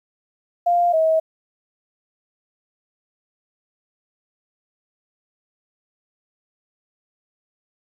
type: tone pair in turn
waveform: sine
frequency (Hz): 698.5 / 640.5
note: F5 / E5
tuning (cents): 0 / -50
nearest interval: major second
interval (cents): 150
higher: first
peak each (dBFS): -14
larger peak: neither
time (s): 0.66-0.93 / 0.93-1.2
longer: neither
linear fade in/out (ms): 10
effects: 9-bit